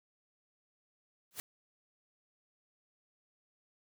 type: noise with exponential growth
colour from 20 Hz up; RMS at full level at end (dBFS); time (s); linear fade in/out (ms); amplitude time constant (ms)
white; -36; 1.31-1.4; 0; 18
effects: none